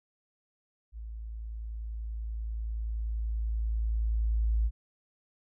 sine tone with level ramp, 55.2 Hz, A1, 6 cents sharp, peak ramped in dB -38 to -23 dBFS, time 0.92-4.71 s, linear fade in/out 50 ms, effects none

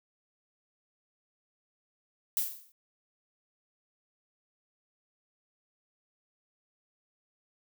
violet noise with exponential decay, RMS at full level -26 dBFS, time 2.37-2.72 s, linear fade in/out 1 ms, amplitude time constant 75 ms, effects none

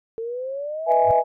sine exponential sweep, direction up, 446.4 to 677 Hz, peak -26 dBFS, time 0.18-0.92 s, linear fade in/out 0 ms
sine chord, E major seventh, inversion second, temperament equal, 493.9 / 622.3 / 659.3 / 830.6 Hz, B4 / D#5 / E5 / G#5, 0 / 0 / 0 / 0 cents, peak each -21 / -23 / -19 / -17 dBFS, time 0.86-1.24 s, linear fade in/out 50 ms
sine tone with exponential growth, 103.83 Hz, G#2, in tune, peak -23 dBFS, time 1-1.11 s, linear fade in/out 0 ms, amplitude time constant 22 ms
effects tanh soft clip ceiling -6 dBFS

